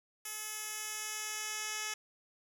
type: tone with band-pass filter sweep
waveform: 10% pulse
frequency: 428.5 Hz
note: A4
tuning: 46 cents flat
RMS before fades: -40 dBFS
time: 0.25-1.94 s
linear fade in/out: 5 ms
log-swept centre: 11000 to 5700 Hz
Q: 0.87
effects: none